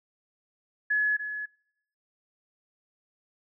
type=tone with echo; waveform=sine; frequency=1699 Hz; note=G#6; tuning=39 cents sharp; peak=-22 dBFS; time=0.9-1.17 s; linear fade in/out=10 ms; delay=290 ms; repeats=1; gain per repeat=-9 dB; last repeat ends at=1.46 s; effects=noise-tail reverb RT60 0.8 s tail -26 dB re dry